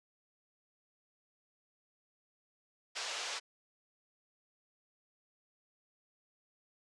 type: band-pass noise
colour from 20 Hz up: white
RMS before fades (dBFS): -40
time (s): 2.95-3.4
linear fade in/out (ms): 20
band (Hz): 470 to 6100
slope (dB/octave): 24
effects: resampled to 24000 Hz